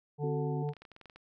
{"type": "harmonic tone", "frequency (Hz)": 147, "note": "D3", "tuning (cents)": 2, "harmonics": [1, 3, 5, 6], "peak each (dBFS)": [-32, -37, -44, -46], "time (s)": [0.18, 0.74], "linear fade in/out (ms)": 50}
{"type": "chord", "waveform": "sine", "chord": "F# diminished", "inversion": "second", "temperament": "equal", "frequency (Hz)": [261.6, 370, 440], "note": ["C4", "F#4", "A4"], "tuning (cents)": [0, 0, 0], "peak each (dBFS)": [-40, -40, -41], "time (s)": [0.23, 0.63], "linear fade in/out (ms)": 5}
{"type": "clicks", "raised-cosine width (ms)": 0.3, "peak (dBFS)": -36, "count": 11, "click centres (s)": [0.69, 0.735, 0.767, 0.82, 0.852, 0.917, 0.964, 1.013, 1.057, 1.098, 1.16]}
{"effects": []}